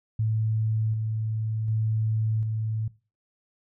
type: tone with tremolo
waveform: sine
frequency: 109.9 Hz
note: A2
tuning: 2 cents flat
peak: -22 dBFS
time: 0.19-2.88 s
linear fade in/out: 5 ms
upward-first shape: square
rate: 0.67 Hz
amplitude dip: 30%
effects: noise-tail reverb RT60 0.3 s tail -19 dB re dry